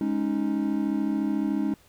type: chord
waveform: triangle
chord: Ab suspended fourth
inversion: none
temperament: equal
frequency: 207.7 / 277.2 / 311.1 Hz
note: Ab3 / Db4 / Eb4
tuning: 0 / 0 / 0 cents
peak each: -26 dBFS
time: 0.01-1.74 s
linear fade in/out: 2 ms
effects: pink hiss -58 dBFS RMS until 1.88 s